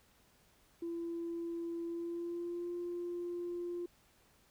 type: tone with pitch glide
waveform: sine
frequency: 337.7 to 349.2 Hz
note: E4 to F4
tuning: +42 to 0 cents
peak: -36 dBFS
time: 0.82-3.86 s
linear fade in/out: 5 ms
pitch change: +58 cents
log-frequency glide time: 1.86-2.73 s
effects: tanh soft clip ceiling -33 dBFS + pink hiss -68 dBFS RMS until 4.5 s